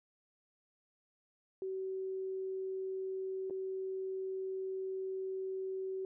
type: tone with dropouts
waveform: sine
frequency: 380 Hz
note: F#4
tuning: 46 cents sharp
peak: -36 dBFS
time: 1.62-6.05 s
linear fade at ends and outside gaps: 1 ms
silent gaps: 3.499-3.507 s
effects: none